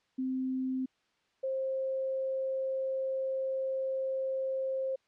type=tone pair in turn; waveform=sine; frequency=260 / 530 Hz; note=C4 / C5; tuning=-11 / +22 cents; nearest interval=octave; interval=1233 cents; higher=second; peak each=-30 / -30 dBFS; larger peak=neither; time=0.18-0.86 / 1.43-4.96 s; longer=second; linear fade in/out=10 ms; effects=white hiss -73 dBFS RMS until 5.07 s + low-pass 4000 Hz 12 dB/octave